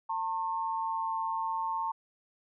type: tone pair together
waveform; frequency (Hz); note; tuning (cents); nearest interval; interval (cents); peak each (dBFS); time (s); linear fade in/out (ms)
sine; 899.6 / 1076; A5 / C6; +38 / +48; minor third; 310; -31 / -35; 0.09-1.92; 10
effects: none